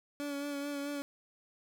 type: tone with vibrato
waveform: 30% pulse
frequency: 285.3 Hz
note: C#4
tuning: 50 cents sharp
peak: -33 dBFS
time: 0.2-1.02 s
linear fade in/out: 0 ms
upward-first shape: sine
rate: 4.6 Hz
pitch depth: 27 cents each way
effects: none